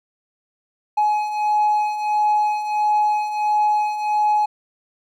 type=beating tone pair; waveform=triangle; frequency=842 / 843.5 Hz; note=G#5 / G#5; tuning=+24 / +27 cents; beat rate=1.5 Hz; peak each=-21 / -15 dBFS; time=0.97-4.46 s; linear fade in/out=10 ms; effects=tanh soft clip ceiling -9 dBFS